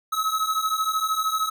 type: beating tone pair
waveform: square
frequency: 1279 / 1292 Hz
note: D#6 / E6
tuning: +47 / -35 cents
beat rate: 13 Hz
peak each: -27 / -25 dBFS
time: 0.12-1.5 s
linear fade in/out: 10 ms
effects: none